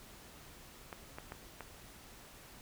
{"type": "clicks", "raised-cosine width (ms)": 0.5, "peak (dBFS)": -28, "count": 4, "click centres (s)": [0.928, 1.185, 1.321, 1.607], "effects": ["pink hiss -55 dBFS RMS until 2.61 s"]}